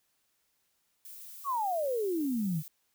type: noise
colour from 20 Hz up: violet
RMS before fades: -47 dBFS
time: 1.05-2.68 s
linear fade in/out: 0 ms
type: exponential sweep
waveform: sine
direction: down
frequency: 1173 to 146.83 Hz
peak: -28 dBFS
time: 1.44-2.63 s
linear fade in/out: 50 ms
effects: white hiss -75 dBFS RMS until 2.94 s